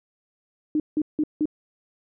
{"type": "tone bursts", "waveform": "sine", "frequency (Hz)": 304.7, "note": "D#4", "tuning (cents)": -36, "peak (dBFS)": -19, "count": 4, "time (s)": [0.75, 1.456], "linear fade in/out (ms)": 2, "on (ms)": 49, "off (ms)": 170, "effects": []}